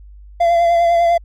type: tone with vibrato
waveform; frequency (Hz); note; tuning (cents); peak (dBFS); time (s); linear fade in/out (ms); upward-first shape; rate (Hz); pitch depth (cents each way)
triangle; 684; F5; -36; -8; 0.4-1.18; 10; triangle; 10; 29
effects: added 50 Hz sine -36 dBFS peak until 1.24 s + MP3 96 kbps